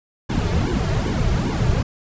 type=noise with flanger; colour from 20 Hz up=brown; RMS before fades=-20 dBFS; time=0.29-1.83 s; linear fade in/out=10 ms; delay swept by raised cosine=1.5 to 4 ms; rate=2.5 Hz; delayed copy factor=-0.85; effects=resampled to 16000 Hz